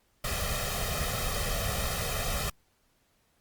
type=noise with comb filter; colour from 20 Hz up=pink; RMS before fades=-31 dBFS; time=0.24-2.5 s; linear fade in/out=5 ms; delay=1.6 ms; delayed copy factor=+0.85; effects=pink hiss -70 dBFS RMS until 3.4 s + Opus 48 kbps